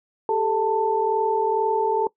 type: tone cluster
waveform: sine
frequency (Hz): 398.4 / 440.6 / 888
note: G4 / A4 / A5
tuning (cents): +28 / +2 / +16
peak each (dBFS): -26 / -22 / -22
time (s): 0.29-2.07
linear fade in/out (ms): 2
effects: noise-tail reverb RT60 0.1 s tail -20 dB re dry